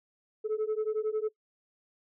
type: beating tone pair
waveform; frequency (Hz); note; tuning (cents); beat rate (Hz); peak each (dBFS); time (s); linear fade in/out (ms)
sine; 427.1 / 438.1; G#4 / A4; +48 / -7; 11; -29; 0.44-1.29; 20
effects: noise-tail reverb RT60 0.1 s tail -22 dB re dry + tanh soft clip ceiling -25 dBFS